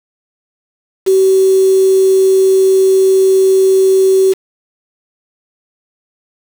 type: tone with quantisation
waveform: sine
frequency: 381.6 Hz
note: G4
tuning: 47 cents flat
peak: -6 dBFS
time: 1.06-4.34 s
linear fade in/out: 20 ms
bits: 4
effects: none